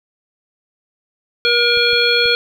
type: harmonic tone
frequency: 476.9 Hz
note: A#4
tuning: 39 cents sharp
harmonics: 1 / 3 / 5 / 7 / 9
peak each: -18 / -18 / -18 / -18 / -18 dBFS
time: 1.45-2.35 s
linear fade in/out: 0 ms
type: clicks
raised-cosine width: 5 ms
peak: -25 dBFS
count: 3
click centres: 1.773 / 1.932 / 2.257 s
effects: 7-bit